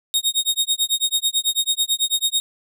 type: tone with tremolo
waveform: sawtooth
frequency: 3729 Hz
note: A#7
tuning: in tune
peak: -12 dBFS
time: 0.14-2.4 s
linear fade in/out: 0 ms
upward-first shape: sine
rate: 9.1 Hz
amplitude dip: 100%
effects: none